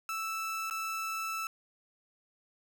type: tone with dropouts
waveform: 30% pulse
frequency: 1318.5 Hz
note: E6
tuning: in tune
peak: -31 dBFS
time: 0.09-1.47 s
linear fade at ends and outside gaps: 1 ms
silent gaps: 0.699-0.709 s
effects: none